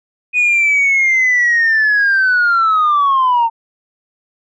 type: linear sweep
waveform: sine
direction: down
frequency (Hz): 2489 to 900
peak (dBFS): -8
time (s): 0.33-3.5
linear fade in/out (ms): 50
effects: tanh soft clip ceiling -7 dBFS